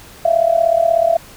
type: tone with amplitude modulation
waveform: sine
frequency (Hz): 669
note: E5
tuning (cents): +25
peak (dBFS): -7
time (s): 0.25-1.17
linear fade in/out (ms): 5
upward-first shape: sine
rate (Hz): 36.5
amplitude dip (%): 85
effects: pink hiss -40 dBFS RMS until 1.36 s